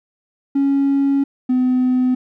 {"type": "tone pair in turn", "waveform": "triangle", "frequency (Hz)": [277.2, 253.5], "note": ["C#4", "B3"], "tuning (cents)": [0, 45], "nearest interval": "major second", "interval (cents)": 155, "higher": "first", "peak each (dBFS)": -10, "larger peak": "neither", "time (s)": [[0.55, 1.24], [1.49, 2.15]], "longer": "first", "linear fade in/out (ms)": 10, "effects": ["tanh soft clip ceiling -9 dBFS"]}